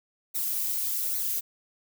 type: noise with flanger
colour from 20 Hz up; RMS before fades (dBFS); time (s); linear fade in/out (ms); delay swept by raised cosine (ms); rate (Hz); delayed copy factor
violet; -29; 0.34-1.41; 20; 0.48 to 4.98; 1.2; +0.75
effects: none